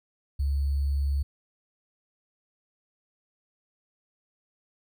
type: tone with sample-and-hold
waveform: sine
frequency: 70.1 Hz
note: C#2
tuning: 20 cents sharp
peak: -23 dBFS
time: 0.39-1.23 s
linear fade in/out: 10 ms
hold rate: 4410 Hz
effects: none